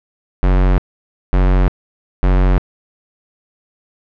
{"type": "tone bursts", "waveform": "square", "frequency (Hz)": 46.2, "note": "F#1", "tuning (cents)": -2, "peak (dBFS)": -10, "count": 3, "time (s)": [0.43, 2.58], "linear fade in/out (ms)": 0, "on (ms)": 350, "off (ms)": 550, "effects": ["low-pass 2000 Hz 12 dB/octave"]}